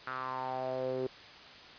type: tone with band-pass filter sweep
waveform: sawtooth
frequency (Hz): 129.6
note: C3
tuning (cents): -16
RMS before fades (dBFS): -36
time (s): 0.07-1.07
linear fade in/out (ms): 2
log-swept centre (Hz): 1400 to 400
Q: 5.1
effects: white hiss -51 dBFS RMS until 1.78 s + resampled to 11025 Hz